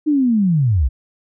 sine linear sweep, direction down, 311.1 to 54 Hz, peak -12 dBFS, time 0.06-0.89 s, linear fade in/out 20 ms, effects none

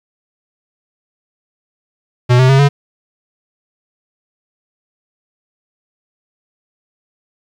square tone with pitch steps, 123.47 / 129.31 / 135.42 / 141.83 Hz, B2 / C3 / C#3 / C#3, 0 / -20 / -40 / +40 cents, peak -7 dBFS, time 2.29-2.69 s, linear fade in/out 20 ms, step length 100 ms, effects low-pass 5000 Hz 12 dB/octave + 8-bit

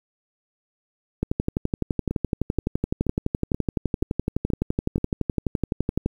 two click trains, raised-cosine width 3 ms, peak -9 / -13 dBFS, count 58 / 7, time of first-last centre 1.23-6.061 / 2.11-4.981 s, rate 11.8 / 2.09 Hz, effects 8-bit

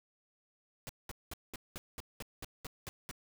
pink noise bursts, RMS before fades -43 dBFS, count 11, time 0.87-3.112 s, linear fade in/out 0 ms, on 22 ms, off 200 ms, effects none

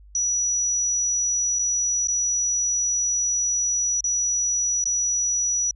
sine tone with dropouts, 5870 Hz, F#8, 15 cents flat, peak -20 dBFS, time 0.15-5.71 s, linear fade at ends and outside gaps 2 ms, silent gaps 1.588-1.592 / 2.073-2.083 / 4.007-4.041 / 4.841-4.855 s, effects added 50 Hz sine -45 dBFS peak until 5.75 s

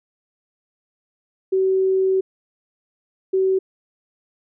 sine tone bursts at uneven times, 380 Hz, F#4, 46 cents sharp, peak -15 dBFS, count 2, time 1.52-2.21 / 3.33-3.59 s, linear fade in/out 10 ms, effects none

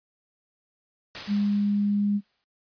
white noise with exponential decay, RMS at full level -33 dBFS, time 1.15-2.44 s, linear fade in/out 0 ms, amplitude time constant 280 ms
sine tone, 204.2 Hz, G#3, 29 cents flat, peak -21 dBFS, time 1.27-2.21 s, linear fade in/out 50 ms
effects noise-tail reverb RT60 0.1 s tail -19 dB re dry + resampled to 11025 Hz

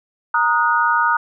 sine chord, D# minor, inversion second, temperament equal with one note detuned, 932.3 / 1244.5 / 1455.4 Hz, A#5 / D#6 / F#6, 0 / 0 / -29 cents, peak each -18 dBFS, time 0.34-1.17 s, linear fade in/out 5 ms, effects none

